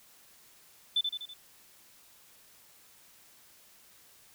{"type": "tone with echo", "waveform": "sine", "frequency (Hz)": 3520, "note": "A7", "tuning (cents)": 0, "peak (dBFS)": -23, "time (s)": [0.96, 1.01], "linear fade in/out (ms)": 5, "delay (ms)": 82, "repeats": 4, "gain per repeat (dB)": -5, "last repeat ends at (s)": 1.338, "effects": ["tanh soft clip ceiling -19 dBFS", "white hiss -59 dBFS RMS until 4.34 s"]}